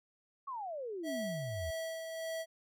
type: exponential sweep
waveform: sine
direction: down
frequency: 1143 to 73.42 Hz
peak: -38 dBFS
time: 0.47-1.71 s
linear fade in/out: 10 ms
type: tone with tremolo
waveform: square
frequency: 651 Hz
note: E5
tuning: 22 cents flat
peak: -37 dBFS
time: 1.03-2.46 s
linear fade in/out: 50 ms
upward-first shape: sine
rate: 1.7 Hz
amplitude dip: 40%
effects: none